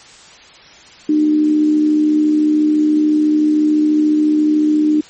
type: tone with amplitude modulation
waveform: sine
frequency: 303.8 Hz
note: D#4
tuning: 41 cents flat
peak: -8 dBFS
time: 1.09-5.01 s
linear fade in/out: 5 ms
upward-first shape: sine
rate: 74 Hz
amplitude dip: 40%
effects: white hiss -41 dBFS RMS until 5.09 s + MP3 32 kbps